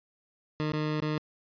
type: tone with dropouts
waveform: 20% pulse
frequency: 152.9 Hz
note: D#3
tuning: 30 cents flat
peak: -23 dBFS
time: 0.6-1.18 s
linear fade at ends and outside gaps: 0 ms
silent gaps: 0.719-0.734 / 1.003-1.021 s
effects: resampled to 11025 Hz

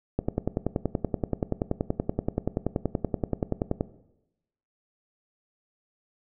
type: click train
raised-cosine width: 2 ms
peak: -11 dBFS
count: 39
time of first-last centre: 0.19-3.809 s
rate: 10.5 Hz
effects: noise-tail reverb RT60 0.9 s tail -17 dB re dry

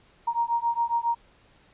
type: beating tone pair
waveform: sine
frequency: 932.3 / 939.6 Hz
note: A#5 / A#5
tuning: 0 / +13 cents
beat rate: 7.3 Hz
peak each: -26 dBFS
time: 0.27-1.15 s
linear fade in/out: 10 ms
effects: pink hiss -59 dBFS RMS until 1.73 s + resampled to 8000 Hz

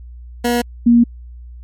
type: tone pair in turn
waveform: 20% pulse / sine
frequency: 240 / 236.7 Hz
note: B3 / A#3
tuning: -49 / +27 cents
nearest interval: unison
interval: 24 cents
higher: first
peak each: -9 / -6 dBFS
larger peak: second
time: 0.44-0.62 / 0.86-1.04 s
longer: neither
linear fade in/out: 10 ms
effects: added 60 Hz sine -32 dBFS peak until 1.63 s + MP3 64 kbps

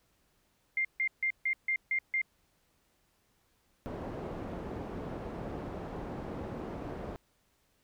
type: tone bursts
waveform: sine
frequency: 2105 Hz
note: C7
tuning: 10 cents sharp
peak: -27 dBFS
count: 7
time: 0.77-2.216 s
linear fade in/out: 2 ms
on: 78 ms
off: 150 ms
type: low-pass noise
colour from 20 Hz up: white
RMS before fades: -40 dBFS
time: 3.86-7.16 s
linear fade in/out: 0 ms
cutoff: 510 Hz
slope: 12 dB/octave
effects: pink hiss -72 dBFS RMS until 7.83 s

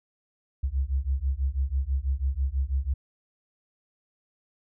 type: beating tone pair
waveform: sine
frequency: 64.5 / 70.6 Hz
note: C2 / C#2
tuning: -24 / +32 cents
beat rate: 6.1 Hz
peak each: -27 dBFS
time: 0.63-2.94 s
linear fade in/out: 10 ms
effects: none

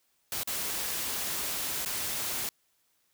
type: noise with dropouts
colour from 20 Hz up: white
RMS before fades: -33 dBFS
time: 0.32-2.49 s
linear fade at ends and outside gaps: 1 ms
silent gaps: 0.433-0.474 / 1.849-1.859 s
effects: white hiss -72 dBFS RMS until 3.13 s

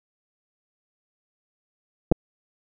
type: clicks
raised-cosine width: 2 ms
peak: -5 dBFS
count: 2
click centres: 2.116 / 2.122 s
effects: none

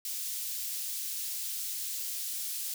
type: high-pass noise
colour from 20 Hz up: white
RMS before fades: -36 dBFS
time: 0.05-2.74 s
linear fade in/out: 2 ms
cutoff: 4100 Hz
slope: 12 dB/octave
effects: none

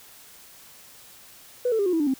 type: tone with pitch steps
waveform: sine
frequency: 493.9 / 445.1 / 401.2 / 361.6 / 325.9 / 293.7 / 264.7 Hz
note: B4 / A4 / G4 / F#4 / E4 / D4 / C4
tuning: 0 / +20 / +40 / -40 / -20 / 0 / +20 cents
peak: -19 dBFS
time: 1.65-2.14 s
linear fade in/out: 5 ms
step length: 70 ms
effects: tanh soft clip ceiling -15 dBFS + white hiss -49 dBFS RMS until 2.19 s

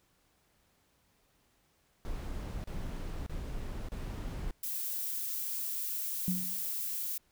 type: noise bursts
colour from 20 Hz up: brown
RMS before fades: -38 dBFS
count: 4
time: 2.05-4.509 s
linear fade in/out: 0 ms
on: 590 ms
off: 33 ms
type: noise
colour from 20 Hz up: violet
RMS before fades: -36 dBFS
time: 4.63-7.18 s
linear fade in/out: 5 ms
type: tone with exponential decay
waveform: sine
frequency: 184 Hz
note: F#3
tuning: 9 cents flat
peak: -26 dBFS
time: 6.28-6.67 s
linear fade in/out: 0 ms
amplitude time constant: 84 ms
effects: pink hiss -71 dBFS RMS until 7.31 s

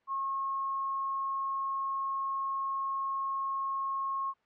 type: tone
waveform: sine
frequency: 1085 Hz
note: C#6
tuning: 37 cents flat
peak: -30 dBFS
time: 0.07-4.34 s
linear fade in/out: 50 ms
effects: white hiss -71 dBFS RMS until 4.45 s + low-pass 2000 Hz 12 dB/octave

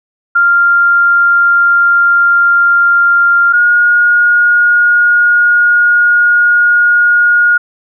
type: tone pair in turn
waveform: sine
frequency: 1394 / 1434 Hz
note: F6 / F6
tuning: -4 / +45 cents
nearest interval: unison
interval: 49 cents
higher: second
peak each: -5 dBFS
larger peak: neither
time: 0.35-3.53 / 3.53-7.58 s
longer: second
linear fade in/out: 10 ms
effects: none

